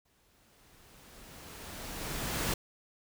pink noise with exponential growth, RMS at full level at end -31 dBFS, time 0.05-2.54 s, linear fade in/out 5 ms, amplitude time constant 540 ms, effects none

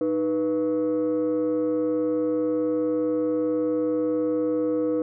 sine tone pair together, 309.5 / 490.8 Hz, D#4 / B4, -9 / -11 cents, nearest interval minor sixth, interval 798 cents, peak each -22 dBFS, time 0.01-5.02 s, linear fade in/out 2 ms, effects tanh soft clip ceiling -18 dBFS

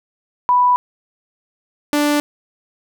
sine / sawtooth tone pair in turn, 987.8 / 293.7 Hz, B5 / D4, 0 / 0 cents, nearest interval octave + major sixth, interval 2100 cents, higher first, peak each -10 dBFS, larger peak neither, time 0.49-0.76 / 1.93-2.2 s, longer neither, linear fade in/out 0 ms, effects none

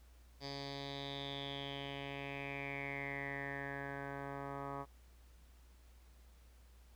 10% pulse tone with low-pass filter sweep, 139.5 Hz, C#3, 11 cents sharp, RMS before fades -44 dBFS, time 0.4-4.86 s, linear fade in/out 50 ms, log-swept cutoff 4700 to 1200 Hz, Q 7.8, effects added 60 Hz sine -59 dBFS peak until 6.95 s + pink hiss -70 dBFS RMS until 6.95 s

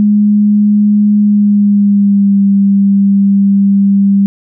sine tone with pitch glide, 207.7 to 198.32 Hz, G#3 to G3, 0 to +20 cents, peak -5 dBFS, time 0-4.26 s, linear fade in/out 0 ms, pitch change -80 cents, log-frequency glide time 1.18-2.42 s, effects none

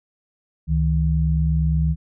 sine tone pair together, 69.49 / 158 Hz, C#2 / D#3, +5 / +27 cents, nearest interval octave + major second, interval 1422 cents, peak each -19 dBFS, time 0.67-1.96 s, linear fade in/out 50 ms, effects none

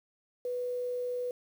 sine tone with quantisation, 493.9 Hz, B4, in tune, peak -31 dBFS, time 0.45-1.31 s, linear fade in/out 2 ms, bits 9, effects none

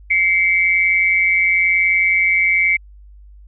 sine tone pair together, 2104 / 2285 Hz, C7 / D7, +9 / -48 cents, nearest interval minor second, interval 143 cents, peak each -15 dBFS, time 0.1-2.77 s, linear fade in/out 10 ms, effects added 50 Hz sine -39 dBFS peak until 3.47 s

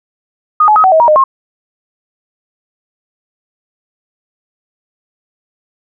sine tone with pitch steps, 1237 / 851 / 1268 / 755 / 639 / 950 / 612 / 1072 Hz, D#6 / G#5 / D#6 / F#5 / D#5 / A#5 / D#5 / C6, -10 / +42 / +32 / +35 / +46 / +33 / -29 / +42 cents, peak -4 dBFS, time 0.6-1.24 s, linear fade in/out 5 ms, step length 80 ms, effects none

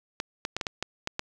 clicks, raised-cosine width 0.2 ms, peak -12 dBFS, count 8, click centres 0.201 / 0.451 / 0.566 / 0.612 / 0.668 / 0.826 / 1.074 / 1.194 s, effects none

